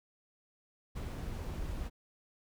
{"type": "noise with ADSR envelope", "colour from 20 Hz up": "brown", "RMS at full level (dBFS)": -36, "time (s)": [0.95, 1.9], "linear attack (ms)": 19, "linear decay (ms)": 36, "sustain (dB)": -3, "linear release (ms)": 34, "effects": []}